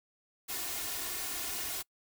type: noise with comb filter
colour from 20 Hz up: white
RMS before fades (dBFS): -37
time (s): 0.48-1.83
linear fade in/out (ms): 20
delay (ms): 2.8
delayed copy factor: +0.6
effects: noise-tail reverb RT60 0.1 s tail -25 dB re dry